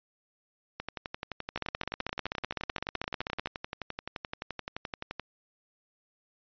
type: two click trains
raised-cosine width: 0.3 ms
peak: -15 / -19 dBFS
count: 31 / 52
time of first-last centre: 1.56-3.459 / 0.8-5.197 s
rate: 15.8 / 11.6 Hz
effects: resampled to 11025 Hz